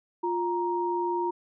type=tone pair together; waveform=sine; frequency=351.2 / 937 Hz; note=F4 / A#5; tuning=+10 / +9 cents; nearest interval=octave + perfect fourth; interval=1699 cents; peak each=-28 dBFS; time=0.23-1.31 s; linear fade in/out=10 ms; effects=none